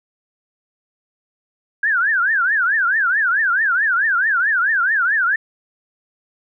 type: tone with vibrato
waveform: sine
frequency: 1579 Hz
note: G6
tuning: 12 cents sharp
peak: -14 dBFS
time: 1.83-5.36 s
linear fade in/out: 5 ms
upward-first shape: triangle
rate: 4.6 Hz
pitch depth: 280 cents each way
effects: none